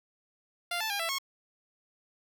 10% pulse tone with pitch steps, 697 / 878 / 807 / 665 / 1093 Hz, F5 / A5 / G#5 / E5 / C#6, -4 / -4 / -50 / +15 / -25 cents, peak -22 dBFS, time 0.71-1.185 s, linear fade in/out 5 ms, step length 95 ms, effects none

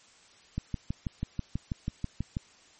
click train, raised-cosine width 5 ms, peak -18 dBFS, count 12, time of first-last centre 0.58-2.369 s, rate 6.15 Hz, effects white hiss -58 dBFS RMS until 2.79 s + MP3 32 kbps

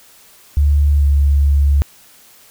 sine tone with pitch glide, 72.4 to 70.95 Hz, D2 to C#2, -24 to +41 cents, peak -9 dBFS, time 0.57-1.82 s, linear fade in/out 0 ms, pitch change -35 cents, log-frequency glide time 0.97-1.04 s, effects white hiss -46 dBFS RMS until 2.5 s

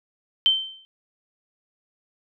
sine tone with exponential decay, 3105 Hz, G7, 17 cents flat, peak -12 dBFS, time 0.46-0.85 s, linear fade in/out 0 ms, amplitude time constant 84 ms, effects none

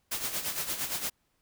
white noise with tremolo, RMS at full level -31 dBFS, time 0.11-1.1 s, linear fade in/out 10 ms, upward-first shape sine, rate 8.7 Hz, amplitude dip 65%, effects pink hiss -74 dBFS RMS until 1.41 s

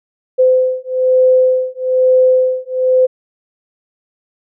sine beating tone pair, 512 / 513.1 Hz, C5 / C5, -38 / -34 cents, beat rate 1.1 Hz, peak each -12 dBFS, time 0.38-3.07 s, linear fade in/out 20 ms, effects none

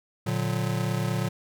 square chord, Bb augmented, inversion none, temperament just, 116.54 / 145.68 / 182.1 Hz, Bb2 / D3 / F#3, 0 / -14 / -27 cents, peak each -29 / -31 / -31 dBFS, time 0.26-1.29 s, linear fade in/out 10 ms, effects none

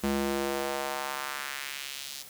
square tone with high-pass filter sweep, 69.3 Hz, C#2, in tune, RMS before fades -33 dBFS, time 0.03-2.23 s, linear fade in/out 10 ms, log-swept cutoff 200 to 4600 Hz, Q 1.4, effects white hiss -48 dBFS RMS until 2.29 s

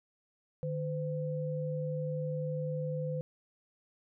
sine tone pair together, 151.97 / 510 Hz, D#3 / C5, -40 / -44 cents, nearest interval octave + major sixth, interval 2096 cents, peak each -34 / -36 dBFS, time 0.63-3.21 s, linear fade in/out 0 ms, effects none

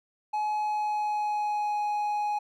triangle tone with pitch glide, 847 to 834.4 Hz, G#5 to G#5, +34 to +8 cents, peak -24 dBFS, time 0.33-2.39 s, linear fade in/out 10 ms, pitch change -26 cents, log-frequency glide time 0.57-1.8 s, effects none

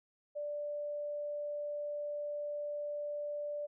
sine tone, 587.3 Hz, D5, in tune, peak -36 dBFS, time 0.35-3.67 s, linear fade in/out 20 ms, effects none

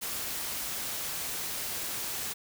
white noise, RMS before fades -35 dBFS, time 0.01-2.34 s, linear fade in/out 20 ms, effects none

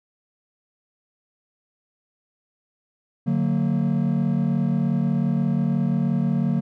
triangle chord, D augmented, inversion none, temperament just, 146.83 / 183.54 / 229.4 Hz, D3 / F#3 / A#3, 0 / -14 / -28 cents, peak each -21 dBFS, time 3.26-6.61 s, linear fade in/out 20 ms, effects tanh soft clip ceiling -10 dBFS

